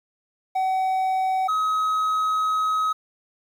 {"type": "tone pair in turn", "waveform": "triangle", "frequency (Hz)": [756, 1271.4], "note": ["F#5", "D#6"], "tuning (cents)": [37, 37], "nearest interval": "major sixth", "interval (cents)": 900, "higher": "second", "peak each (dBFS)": -18, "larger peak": "neither", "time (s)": [[0.55, 1.48], [1.48, 2.93]], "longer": "second", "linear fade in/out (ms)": 10, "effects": ["9-bit"]}